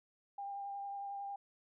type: tone with vibrato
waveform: sine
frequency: 799 Hz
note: G5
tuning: 33 cents sharp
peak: -40 dBFS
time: 0.38-1.36 s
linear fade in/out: 5 ms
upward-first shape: triangle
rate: 11 Hz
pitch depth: 16 cents each way
effects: none